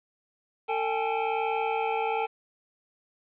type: tone cluster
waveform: square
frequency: 449.6 / 797 / 858 Hz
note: A4 / G5 / A5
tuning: +37 / +28 / -44 cents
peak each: -31 dBFS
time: 0.68-2.27 s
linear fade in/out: 20 ms
effects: resampled to 8000 Hz + 9-bit